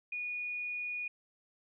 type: tone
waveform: sine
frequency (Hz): 2455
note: D#7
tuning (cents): -24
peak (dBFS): -35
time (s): 0.12-1.08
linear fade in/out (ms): 5
effects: none